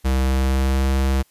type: tone with pitch glide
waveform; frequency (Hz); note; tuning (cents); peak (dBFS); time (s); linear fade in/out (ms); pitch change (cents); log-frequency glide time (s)
square; 65.6 to 66.75; C2 to C2; +5 to +35; -17; 0.04-1.23; 20; +30; 0.23-0.89
effects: white hiss -59 dBFS RMS until 1.3 s + resampled to 32000 Hz